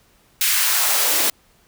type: noise with high-pass filter sweep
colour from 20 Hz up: white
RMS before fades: -18 dBFS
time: 0.41-1.3 s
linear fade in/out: 2 ms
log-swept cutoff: 2200 to 260 Hz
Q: 1.2
effects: pink hiss -57 dBFS RMS until 1.67 s